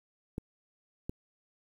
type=clicks; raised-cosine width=3 ms; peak=-22 dBFS; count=2; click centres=0.381 / 1.095 s; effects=9-bit